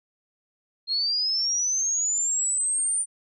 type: linear sweep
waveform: sine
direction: up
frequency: 4186 to 9160 Hz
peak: -22 dBFS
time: 0.87-3.06 s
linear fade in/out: 50 ms
effects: none